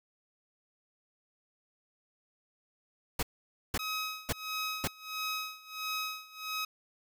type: noise bursts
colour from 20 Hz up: pink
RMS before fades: -31 dBFS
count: 4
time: 3.19-4.876 s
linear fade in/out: 5 ms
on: 39 ms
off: 510 ms
type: tone with tremolo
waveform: 15% pulse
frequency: 1270 Hz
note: D#6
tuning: 35 cents sharp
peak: -26 dBFS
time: 3.79-6.65 s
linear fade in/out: 5 ms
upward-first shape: sine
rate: 1.5 Hz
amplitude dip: 90%
effects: none